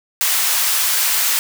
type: high-pass noise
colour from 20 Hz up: white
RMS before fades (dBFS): -17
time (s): 0.21-1.39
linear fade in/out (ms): 0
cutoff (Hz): 900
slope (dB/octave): 12
effects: none